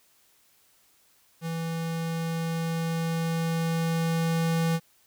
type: tone with level ramp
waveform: square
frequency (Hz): 164.81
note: E3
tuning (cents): 0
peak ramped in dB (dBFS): -30 to -23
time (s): 1.41-4.8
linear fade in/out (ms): 50
effects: white hiss -63 dBFS RMS until 5.06 s